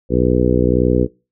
harmonic tone, 61.74 Hz, B1, in tune, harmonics 1 / 2 / 3 / 4 / 5 / 6 / 7 / 8, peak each -20 / -20 / -20 / -20 / -20 / -20 / -20 / -20 dBFS, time 0.09-1.08 s, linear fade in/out 50 ms, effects noise-tail reverb RT60 0.3 s tail -24 dB re dry

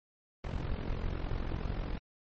brown noise with amplitude modulation, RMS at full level -31 dBFS, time 0.44-1.98 s, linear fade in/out 2 ms, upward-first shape sine, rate 43.8 Hz, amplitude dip 75%, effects low-pass 4000 Hz 12 dB/octave + MP3 32 kbps

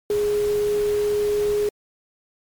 sine tone in noise, 415.3 Hz, G#4, in tune, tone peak -18 dBFS, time 0.1-1.69 s, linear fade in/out 2 ms, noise pink, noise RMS -36 dBFS, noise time 0.1-1.69 s, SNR +15 dB, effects MP3 96 kbps

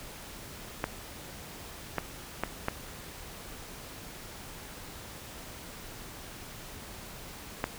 clicks, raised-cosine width 0.5 ms, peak -13 dBFS, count 5, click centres 0.841 / 1.983 / 2.436 / 2.684 / 7.641 s, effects pink hiss -45 dBFS RMS until 7.78 s

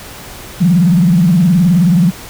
sine tone with vibrato, 174.61 Hz, F3, in tune, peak -6 dBFS, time 0.6-2.11 s, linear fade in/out 20 ms, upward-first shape sine, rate 19 Hz, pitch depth 180 cents each way, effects pink hiss -31 dBFS RMS until 2.29 s

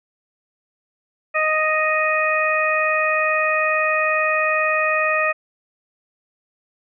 harmonic tone, 622.3 Hz, D#5, in tune, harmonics 1 / 2 / 3 / 4, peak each -22 / -22 / -22 / -22 dBFS, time 1.34-5.33 s, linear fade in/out 20 ms, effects none

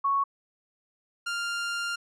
sine / sawtooth tone pair in turn, 1108.7 / 1396.9 Hz, C#6 / F6, 0 / 0 cents, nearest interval major third, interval 400 cents, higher second, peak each -22 / -25 dBFS, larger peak first, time 0.04-0.24 / 1.26-1.96 s, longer second, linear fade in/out 10 ms, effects low-pass 8000 Hz 12 dB/octave

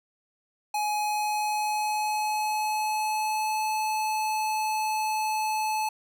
square tone with pitch glide, 841 to 864.1 Hz, G#5 to A5, +22 to -32 cents, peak -26 dBFS, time 0.74-5.89 s, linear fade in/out 5 ms, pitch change +46 cents, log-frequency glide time 0.97-3.62 s, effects none

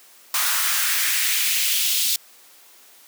white noise with high-pass filter sweep, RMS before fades -21 dBFS, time 0.34-2.16 s, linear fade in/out 2 ms, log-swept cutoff 1100 to 3700 Hz, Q 1.8, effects white hiss -50 dBFS RMS until 3.07 s + high-pass 300 Hz 12 dB/octave

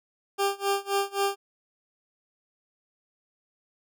20% pulse tone with tremolo, 397.3 Hz, G4, 23 cents sharp, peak -17 dBFS, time 0.38-1.36 s, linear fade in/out 20 ms, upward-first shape sine, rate 3.8 Hz, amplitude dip 95%, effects none

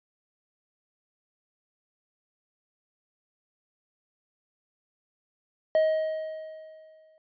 triangle tone with exponential decay, 630 Hz, D#5, 21 cents sharp, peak -16 dBFS, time 5.75-7.18 s, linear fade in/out 1 ms, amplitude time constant 310 ms, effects resampled to 11025 Hz

